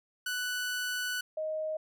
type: tone pair in turn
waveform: sawtooth / sine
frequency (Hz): 1486 / 624.8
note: F#6 / D#5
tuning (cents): +7 / +7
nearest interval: octave + minor third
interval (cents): 1500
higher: first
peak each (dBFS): -28 / -31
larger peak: first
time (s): 0.26-1.21 / 1.37-1.77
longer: first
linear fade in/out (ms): 5
effects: none

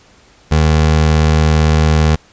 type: tone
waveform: 25% pulse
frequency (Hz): 77.78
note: D#2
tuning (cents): 0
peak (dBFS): -5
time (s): 0.51-2.16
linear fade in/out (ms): 10
effects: pink hiss -47 dBFS RMS until 2.32 s + resampled to 16000 Hz

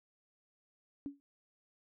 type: tone with exponential decay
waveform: sine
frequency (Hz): 281.8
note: C#4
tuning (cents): +29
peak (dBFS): -34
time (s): 1.06-1.2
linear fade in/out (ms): 0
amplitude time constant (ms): 30
effects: none

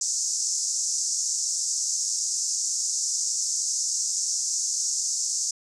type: band-pass noise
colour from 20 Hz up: white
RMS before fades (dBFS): -27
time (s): 0.01-5.51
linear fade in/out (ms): 5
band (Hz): 5500 to 7500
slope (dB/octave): 48
effects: none

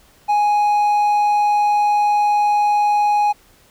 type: tone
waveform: triangle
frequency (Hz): 830.6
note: G#5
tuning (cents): 0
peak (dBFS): -11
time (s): 0.28-3.33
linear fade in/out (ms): 20
effects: pink hiss -52 dBFS RMS until 3.7 s

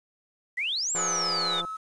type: exponential two-way sweep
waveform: sine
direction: up then down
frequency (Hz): 1900 to 7660 to 3475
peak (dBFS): -26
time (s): 0.57-1.62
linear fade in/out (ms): 10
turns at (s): 0.92
type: chord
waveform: 15% pulse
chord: G# half-diminished seventh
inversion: none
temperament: equal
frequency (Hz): 415.3 / 493.9 / 587.3 / 740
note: G#4 / B4 / D5 / F#5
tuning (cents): 0 / 0 / 0 / 0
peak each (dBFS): -31 / -35 / -34 / -34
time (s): 0.95-1.61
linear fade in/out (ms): 10
type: click train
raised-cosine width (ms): 1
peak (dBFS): -26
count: 122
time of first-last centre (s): 0.95-1.649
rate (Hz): 173
type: tone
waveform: sine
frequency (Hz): 1293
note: E6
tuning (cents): -34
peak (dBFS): -32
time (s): 0.98-1.77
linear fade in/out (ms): 10
effects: resampled to 22050 Hz + 9-bit

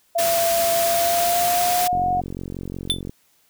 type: tone with pitch glide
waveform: sine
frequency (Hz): 677 to 725.6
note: E5 to F#5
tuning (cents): +46 to -34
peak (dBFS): -18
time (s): 0.15-2.21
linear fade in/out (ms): 10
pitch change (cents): +120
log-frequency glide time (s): 0.81-2.06
type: noise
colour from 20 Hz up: white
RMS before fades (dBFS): -24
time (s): 0.18-1.88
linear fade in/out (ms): 10
type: click train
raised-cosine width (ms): 3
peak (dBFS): -18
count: 54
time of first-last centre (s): 1.93-3.095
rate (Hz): 45.5
type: tone with exponential decay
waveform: square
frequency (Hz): 3520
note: A7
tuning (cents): 0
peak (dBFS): -14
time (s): 2.9-3.01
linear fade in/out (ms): 0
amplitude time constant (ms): 23
effects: white hiss -61 dBFS RMS until 3.49 s

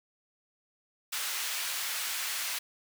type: high-pass noise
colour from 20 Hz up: pink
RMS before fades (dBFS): -34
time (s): 1.12-2.59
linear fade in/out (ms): 10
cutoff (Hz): 1700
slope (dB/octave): 12
effects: none

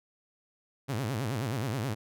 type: tone with vibrato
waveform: sawtooth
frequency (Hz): 121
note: B2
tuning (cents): -35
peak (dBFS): -26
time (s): 0.88-1.95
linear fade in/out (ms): 20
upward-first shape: sine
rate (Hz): 9.4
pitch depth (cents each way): 270
effects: none

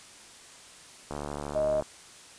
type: click train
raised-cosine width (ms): 1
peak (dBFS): -21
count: 53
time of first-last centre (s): 1.11-1.823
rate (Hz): 72.9
type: tone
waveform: sine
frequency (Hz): 622.3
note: D#5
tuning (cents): 0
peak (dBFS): -24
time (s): 1.55-1.81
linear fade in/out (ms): 10
effects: white hiss -50 dBFS RMS until 2.38 s + resampled to 22050 Hz

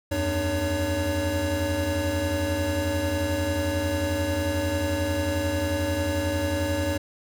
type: tone cluster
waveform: square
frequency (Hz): 81.3 / 92.5 / 300.7 / 562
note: E2 / F#2 / D4 / C#5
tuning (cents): -23 / 0 / +41 / +24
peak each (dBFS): -32 / -30 / -30 / -29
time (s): 0.11-6.98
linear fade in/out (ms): 10
effects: none

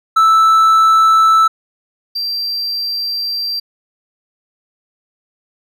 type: tone pair in turn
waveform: triangle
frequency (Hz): 1317 / 4712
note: E6 / D8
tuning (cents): -2 / +5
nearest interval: octave + minor seventh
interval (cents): 2207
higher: second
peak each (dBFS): -5 / -16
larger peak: first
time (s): 0.16-1.48 / 2.15-3.6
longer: second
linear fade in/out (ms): 10
effects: none

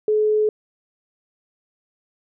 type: tone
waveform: sine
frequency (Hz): 427.2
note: G#4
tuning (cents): +49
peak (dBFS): -15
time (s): 0.08-0.49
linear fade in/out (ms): 2
effects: none

